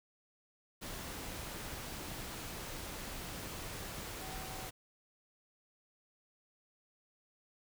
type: tone in noise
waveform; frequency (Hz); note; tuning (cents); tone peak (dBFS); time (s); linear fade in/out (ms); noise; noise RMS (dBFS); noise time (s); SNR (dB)
sine; 758; F#5; +42; -50; 4.21-4.68; 20; pink; -44; 0.81-4.71; -9
effects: none